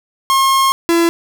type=tone pair in turn; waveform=45% pulse; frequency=1075 / 337.1 Hz; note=C6 / E4; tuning=+47 / +39 cents; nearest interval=octave + minor sixth; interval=2008 cents; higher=first; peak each=-10 dBFS; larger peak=neither; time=0.3-0.72 / 0.89-1.09 s; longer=first; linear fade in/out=0 ms; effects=none

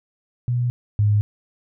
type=tone pair in turn; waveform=sine; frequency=122.2 / 104.24 Hz; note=B2 / G#2; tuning=-18 / +7 cents; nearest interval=minor third; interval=275 cents; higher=first; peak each=-18 / -14 dBFS; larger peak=second; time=0.48-0.7 / 0.99-1.21 s; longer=neither; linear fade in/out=0 ms; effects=none

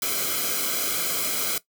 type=noise with comb filter; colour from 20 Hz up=white; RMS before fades=-26 dBFS; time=0.02-1.58 s; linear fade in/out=2 ms; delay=1.1 ms; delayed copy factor=-0.9; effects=noise-tail reverb RT60 0.1 s tail -17 dB re dry

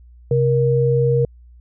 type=tone pair together; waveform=sine; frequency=132.2 / 471.1 Hz; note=C3 / A#4; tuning=+18 / +18 cents; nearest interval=octave + minor seventh; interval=2200 cents; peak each=-16 dBFS; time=0.31-1.25 s; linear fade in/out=2 ms; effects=added 60 Hz sine -42 dBFS peak until 1.6 s

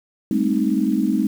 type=chord; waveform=sine; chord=A half-diminished seventh; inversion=third; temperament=equal with one note detuned; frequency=200.9 / 220 / 261.6 / 311.1 Hz; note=G3 / A3 / C4 / Eb4; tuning=+43 / 0 / 0 / 0 cents; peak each=-22 dBFS; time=0.31-1.27 s; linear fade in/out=2 ms; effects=7-bit

